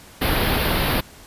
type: band-stop noise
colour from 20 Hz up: pink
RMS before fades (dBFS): -20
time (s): 0.21-1.01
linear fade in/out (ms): 10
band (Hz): 4600 to 11000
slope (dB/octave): 48
effects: pink hiss -45 dBFS RMS until 1.26 s + resampled to 32000 Hz